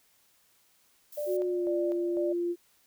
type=noise; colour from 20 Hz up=violet; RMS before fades=-47 dBFS; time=1.12-1.37 s; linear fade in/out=5 ms
type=tone with tremolo; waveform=sine; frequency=591 Hz; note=D5; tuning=11 cents sharp; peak=-30 dBFS; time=1.17-2.33 s; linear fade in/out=10 ms; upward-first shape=square; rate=2 Hz; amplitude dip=65%
type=tone with pitch glide; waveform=sine; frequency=366.2 to 347 Hz; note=F#4 to F4; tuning=-18 to -11 cents; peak=-27 dBFS; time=1.26-2.56 s; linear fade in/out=50 ms; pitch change=-93 cents; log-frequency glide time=1.36-1.72 s
effects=white hiss -66 dBFS RMS until 2.86 s